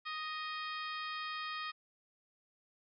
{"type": "harmonic tone with a mistuned harmonic", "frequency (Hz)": 622.3, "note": "D#5", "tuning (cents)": 0, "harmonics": [2, 3, 4, 5, 6, 7, 8], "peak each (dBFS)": [-41, -45, -47, -49, -51, -52, -53], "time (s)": [0.05, 1.72], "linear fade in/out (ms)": 20, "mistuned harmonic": 5, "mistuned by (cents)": 50, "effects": []}